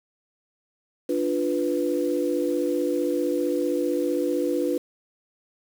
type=chord; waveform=sine; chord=B diminished; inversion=first; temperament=equal; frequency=293.7 / 349.2 / 493.9 Hz; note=D4 / F4 / B4; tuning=0 / 0 / 0 cents; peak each=-26 dBFS; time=1.09-4.78 s; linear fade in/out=5 ms; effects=7-bit